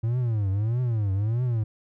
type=tone with vibrato; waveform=triangle; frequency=110 Hz; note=A2; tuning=in tune; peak=-20 dBFS; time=0.03-1.64 s; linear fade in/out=10 ms; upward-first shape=triangle; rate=1.6 Hz; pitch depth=270 cents each way; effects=none